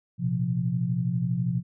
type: chord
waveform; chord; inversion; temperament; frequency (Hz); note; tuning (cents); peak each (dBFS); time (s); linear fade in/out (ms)
sine; Bb suspended second; none; equal with one note detuned; 116.54 / 128.79 / 174.61; Bb2 / C3 / F3; 0 / -27 / 0; -31 / -27 / -27; 0.18-1.63; 50
effects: none